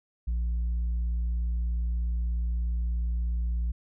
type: tone with tanh clipping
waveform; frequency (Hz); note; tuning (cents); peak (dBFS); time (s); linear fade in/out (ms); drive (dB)
sine; 58.4; A#1; +4; -26; 0.27-3.72; 10; 2
effects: none